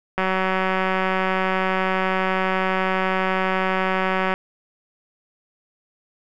click train, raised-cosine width 0.5 ms, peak -7 dBFS, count 783, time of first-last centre 0.18-4.34 s, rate 188 Hz, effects none

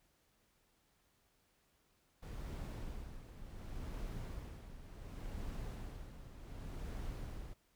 brown noise with tremolo, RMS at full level -43 dBFS, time 2.22-7.54 s, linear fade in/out 10 ms, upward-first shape sine, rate 0.68 Hz, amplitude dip 65%, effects pink hiss -75 dBFS RMS until 7.75 s

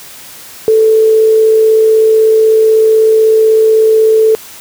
sine tone with amplitude modulation, 440 Hz, A4, in tune, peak -3 dBFS, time 0.68-4.35 s, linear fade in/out 0 ms, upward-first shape sine, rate 56.1 Hz, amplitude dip 25%, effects white hiss -32 dBFS RMS until 4.6 s + high-pass 60 Hz 12 dB/octave

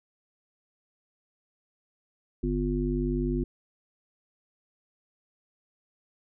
harmonic tone, 50 Hz, G1, 35 cents sharp, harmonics 1 / 3 / 5 / 7, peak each -29 / -33 / -30 / -31 dBFS, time 2.43-3.44 s, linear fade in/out 5 ms, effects none

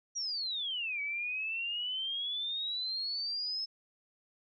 sine exponential two-way sweep, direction down then up, 5820 to 2262 to 5250 Hz, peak -33 dBFS, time 0.15-3.66 s, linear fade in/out 20 ms, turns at 1.01 s, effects none

